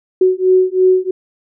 sine beating tone pair, 370 / 373 Hz, F#4 / F#4, 0 / +14 cents, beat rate 3 Hz, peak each -12 dBFS, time 0.21-1.11 s, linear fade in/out 5 ms, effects none

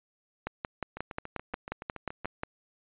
two click trains, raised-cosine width 0.5 ms, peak -24 / -17 dBFS, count 10 / 12, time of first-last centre 0.97-2.247 / 0.47-2.434 s, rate 7.05 / 5.6 Hz, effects resampled to 8000 Hz

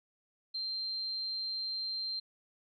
sine tone, 4154 Hz, C8, 13 cents flat, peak -34 dBFS, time 0.54-2.2 s, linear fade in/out 10 ms, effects none

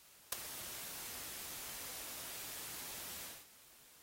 white noise with ADSR envelope, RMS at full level -32 dBFS, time 0.32-3.48 s, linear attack 5 ms, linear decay 12 ms, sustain -15 dB, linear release 260 ms, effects white hiss -62 dBFS RMS until 4.02 s + AAC 48 kbps

